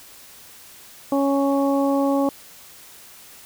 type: harmonic tone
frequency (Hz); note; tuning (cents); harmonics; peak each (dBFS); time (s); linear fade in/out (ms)
277.4; C#4; +1; 1 / 2 / 3 / 4; -19 / -22 / -27 / -30; 1.12-2.29; 2
effects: white hiss -45 dBFS RMS until 3.45 s